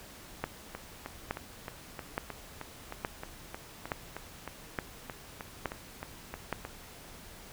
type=two click trains; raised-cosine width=0.5 ms; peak=-16 / -23 dBFS; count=8 / 20; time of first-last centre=0.44-6.527 / 0.75-6.651 s; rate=1.15 / 3.22 Hz; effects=pink hiss -50 dBFS RMS until 7.52 s